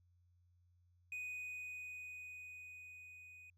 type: tone with level ramp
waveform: triangle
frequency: 2489 Hz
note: D#7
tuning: in tune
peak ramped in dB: -40 to -54 dBFS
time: 1.12-3.5 s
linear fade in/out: 2 ms
effects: added 88 Hz sine -69 dBFS peak until 3.57 s